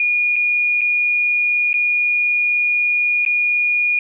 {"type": "tone with dropouts", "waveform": "sine", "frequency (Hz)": 2439, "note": "D#7", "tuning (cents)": -35, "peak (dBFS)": -14, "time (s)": [0, 3.99], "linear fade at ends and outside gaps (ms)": 2, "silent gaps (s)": [[0.359, 0.363], [0.81, 0.815], [1.731, 1.74], [3.251, 3.262]], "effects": []}